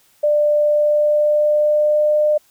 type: tone with pitch glide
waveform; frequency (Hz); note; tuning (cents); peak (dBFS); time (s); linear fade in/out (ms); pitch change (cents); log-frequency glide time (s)
sine; 594 to 602.6; D5 to D5; +20 to +44; -12; 0.23-2.38; 10; +24; 0.54-2.23
effects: white hiss -56 dBFS RMS until 2.5 s